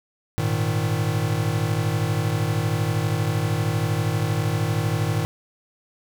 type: chord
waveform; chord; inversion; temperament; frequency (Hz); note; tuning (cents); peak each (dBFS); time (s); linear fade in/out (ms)
square; Ab suspended second; none; equal; 103.83 / 116.54 / 155.56; Ab2 / Bb2 / Eb3; 0 / 0 / 0; -26; 0.38-5.25; 0
effects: none